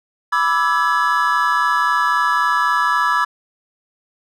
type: chord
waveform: triangle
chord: E dominant seventh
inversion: second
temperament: equal with one note detuned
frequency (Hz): 987.8 / 1174.7 / 1318.5 / 1687.3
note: B5 / D6 / E6 / G#6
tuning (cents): 0 / 0 / 0 / +27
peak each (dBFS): -18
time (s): 0.32-3.25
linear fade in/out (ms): 10
effects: none